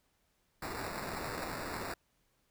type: noise with sample-and-hold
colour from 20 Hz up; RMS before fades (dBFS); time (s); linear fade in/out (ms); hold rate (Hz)
white; -40; 0.62-1.94; 5; 3150
effects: pink hiss -75 dBFS RMS until 2.5 s

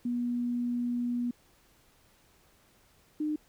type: tone pair in turn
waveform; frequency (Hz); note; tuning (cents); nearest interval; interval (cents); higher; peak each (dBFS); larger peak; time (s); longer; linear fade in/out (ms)
sine; 242 / 303.7; B3 / D#4; -35 / -42; major third; 393; second; -28; neither; 0.05-1.31 / 3.2-3.36; first; 5
effects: pink hiss -64 dBFS RMS until 3.48 s

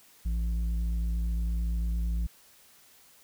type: tone with low-pass filter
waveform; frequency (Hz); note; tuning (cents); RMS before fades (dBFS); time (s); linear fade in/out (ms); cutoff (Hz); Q
square; 56.8; A#1; -44; -29; 0.25-2.27; 10; 120; 2.6
effects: white hiss -58 dBFS RMS until 3.23 s

